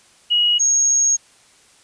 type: tone pair in turn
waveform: sine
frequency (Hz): 2900 / 6559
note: F#7 / G#8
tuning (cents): -35 / -23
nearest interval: octave + major second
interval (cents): 1412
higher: second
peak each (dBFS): -13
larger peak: neither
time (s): 0.3-0.59 / 0.59-1.17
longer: second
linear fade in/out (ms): 20
effects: white hiss -52 dBFS RMS until 1.83 s + resampled to 22050 Hz

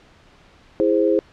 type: chord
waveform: sine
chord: E augmented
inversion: none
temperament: equal with one note detuned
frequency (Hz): 329.6 / 412.2 / 523.3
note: E4 / G#4 / B#4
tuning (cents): 0 / -13 / 0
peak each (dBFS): -19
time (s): 0.8-1.19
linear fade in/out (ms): 0
effects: pink hiss -51 dBFS RMS until 1.32 s + low-pass 4000 Hz 12 dB/octave

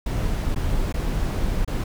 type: noise with dropouts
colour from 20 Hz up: brown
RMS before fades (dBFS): -23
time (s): 0.06-1.84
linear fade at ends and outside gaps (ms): 5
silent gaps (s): 0.547-0.559 / 0.926-0.94 / 1.648-1.676
effects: none

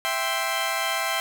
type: chord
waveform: 15% pulse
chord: C major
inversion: first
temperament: equal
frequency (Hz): 659.3 / 784 / 1046.5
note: E5 / G5 / C6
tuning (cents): 0 / 0 / 0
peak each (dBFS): -22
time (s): 0.05-1.2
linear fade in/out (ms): 0
effects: none

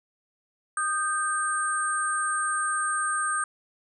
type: tone cluster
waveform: sine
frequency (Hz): 1233 / 1569 / 8560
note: D#6 / G6 / C9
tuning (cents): -16 / +1 / +38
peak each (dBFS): -27 / -29 / -31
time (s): 0.77-3.44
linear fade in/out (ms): 2
effects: none

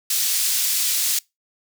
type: high-pass noise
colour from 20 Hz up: pink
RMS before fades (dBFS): -21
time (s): 0.1-1.19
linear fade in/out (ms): 5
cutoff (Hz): 4700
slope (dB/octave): 12
effects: noise-tail reverb RT60 0.2 s tail -24 dB re dry

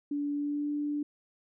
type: tone with pitch glide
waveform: sine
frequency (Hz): 288.9 to 293.3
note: D4 to D4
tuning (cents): -28 to -2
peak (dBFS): -29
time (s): 0.11-1.03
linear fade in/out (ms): 5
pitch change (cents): +26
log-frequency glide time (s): 0.32-0.7
effects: none

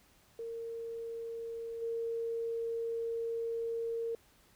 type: tone with level steps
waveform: sine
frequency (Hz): 460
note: A#4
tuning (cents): -23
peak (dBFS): -38 / -33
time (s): 0.39-4.15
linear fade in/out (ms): 2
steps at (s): 1.81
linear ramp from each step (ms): 20
effects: pink hiss -65 dBFS RMS until 4.55 s

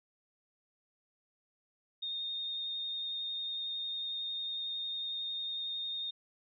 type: tone with vibrato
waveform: sine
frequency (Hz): 3678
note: A#7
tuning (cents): -24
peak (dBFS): -35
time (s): 2.02-6.11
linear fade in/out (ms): 10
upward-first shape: sine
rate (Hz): 11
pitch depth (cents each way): 12
effects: none

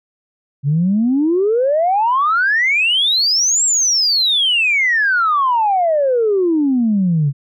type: exponential two-way sweep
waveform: sine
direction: up then down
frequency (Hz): 135 to 7700 to 135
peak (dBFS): -11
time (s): 0.63-7.33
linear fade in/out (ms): 50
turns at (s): 3.64
effects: tanh soft clip ceiling -7 dBFS

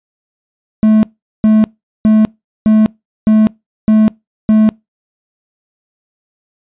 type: tone bursts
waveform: triangle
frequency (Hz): 216.7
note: A3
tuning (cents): -26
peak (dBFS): -3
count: 7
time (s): 0.83-4.69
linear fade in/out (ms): 0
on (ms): 200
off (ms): 410
effects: noise-tail reverb RT60 0.2 s tail -25 dB re dry + resampled to 8000 Hz

